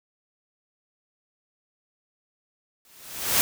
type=noise with exponential growth; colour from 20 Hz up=white; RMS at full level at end=-18 dBFS; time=2.85-3.41 s; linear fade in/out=0 ms; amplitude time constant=120 ms; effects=none

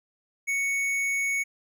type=tone with tanh clipping; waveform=triangle; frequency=2221 Hz; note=C#7; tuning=3 cents sharp; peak=-26 dBFS; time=0.47-1.44 s; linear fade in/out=20 ms; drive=16 dB; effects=none

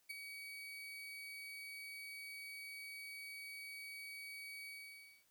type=tone with ADSR envelope; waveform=35% pulse; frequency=2263 Hz; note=C#7; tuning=35 cents sharp; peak=-39 dBFS; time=0.09-5.25 s; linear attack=16 ms; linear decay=13 ms; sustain=-7 dB; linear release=580 ms; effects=white hiss -75 dBFS RMS until 5.3 s

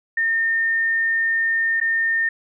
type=tone with dropouts; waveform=sine; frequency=1820 Hz; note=A#6; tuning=42 cents flat; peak=-17 dBFS; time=0.17-2.29 s; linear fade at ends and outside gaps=5 ms; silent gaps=1.802-1.812 s; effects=none

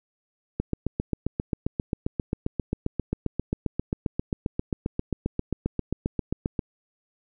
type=click train; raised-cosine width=3 ms; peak=-12 dBFS; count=46; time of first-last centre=0.6-6.592 s; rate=7.51 Hz; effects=none

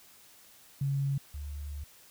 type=tone pair in turn; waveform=sine; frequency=138.59 / 72.59 Hz; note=C#3 / D2; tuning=0 / -20 cents; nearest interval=major seventh; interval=1120 cents; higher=first; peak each=-27 / -36 dBFS; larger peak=first; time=0.81-1.18 / 1.34-1.84 s; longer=second; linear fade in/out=5 ms; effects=white hiss -57 dBFS RMS until 2.1 s

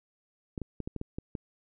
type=clicks; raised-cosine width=3 ms; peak=-22 dBFS; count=8; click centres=0.578 / 0.617 / 0.803 / 0.875 / 0.963 / 1.014 / 1.185 / 1.352 s; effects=none

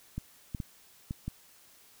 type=clicks; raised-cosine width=5 ms; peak=-22 dBFS; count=5; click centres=0.18 / 0.548 / 0.602 / 1.109 / 1.28 s; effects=white hiss -59 dBFS RMS until 2 s

